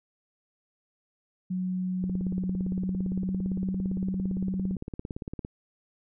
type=tone with pitch glide; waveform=sine; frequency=184 to 188.52 Hz; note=F#3 to F#3; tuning=-9 to +33 cents; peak=-27 dBFS; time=1.5-4.76 s; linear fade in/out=10 ms; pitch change=+42 cents; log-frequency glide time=2-3.78 s
type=click train; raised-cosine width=3 ms; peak=-22 dBFS; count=61; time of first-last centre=2.04-5.449 s; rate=17.6 Hz
effects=none